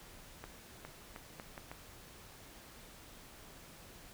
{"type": "accelerating click train", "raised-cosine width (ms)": 0.5, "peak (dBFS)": -30, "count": 6, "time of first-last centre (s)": [0.44, 1.715], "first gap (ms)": 410, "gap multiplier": 0.76, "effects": ["pink hiss -55 dBFS RMS until 4.13 s"]}